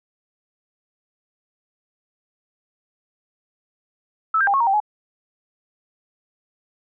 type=tone with pitch steps; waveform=sine; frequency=1308 / 1589 / 800 / 1093 / 935 / 780 / 843 Hz; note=E6 / G6 / G5 / C#6 / A#5 / G5 / G#5; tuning=-14 / +23 / +35 / -25 / +5 / -9 / +26 cents; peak=-15 dBFS; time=4.34-4.802 s; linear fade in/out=5 ms; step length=66 ms; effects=none